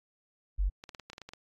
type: tone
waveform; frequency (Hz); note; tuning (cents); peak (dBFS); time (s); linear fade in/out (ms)
sine; 47.46; F#1; +45; -25; 0.58-0.7; 20
type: clicks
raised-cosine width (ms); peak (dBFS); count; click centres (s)
0.2; -27; 10; 0.839 / 0.892 / 0.948 / 0.997 / 1.1 / 1.132 / 1.181 / 1.217 / 1.29 / 1.335
effects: AAC 32 kbps